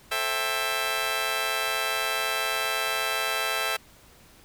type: chord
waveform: 10% pulse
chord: A minor seventh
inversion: none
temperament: just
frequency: 440 / 528 / 660 / 792 Hz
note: A4 / C5 / E5 / G5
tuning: 0 / +16 / +2 / +18 cents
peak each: -25 / -26 / -22 / -25 dBFS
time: 0.11-3.77 s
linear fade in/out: 10 ms
effects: pink hiss -54 dBFS RMS until 4.44 s